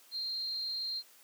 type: tone with amplitude modulation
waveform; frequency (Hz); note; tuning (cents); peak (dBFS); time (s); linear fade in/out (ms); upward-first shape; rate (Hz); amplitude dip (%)
sine; 4186; C8; 0; -32; 0.11-1.03; 50; sine; 299; 40
effects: white hiss -60 dBFS RMS until 1.23 s + high-pass 300 Hz 12 dB/octave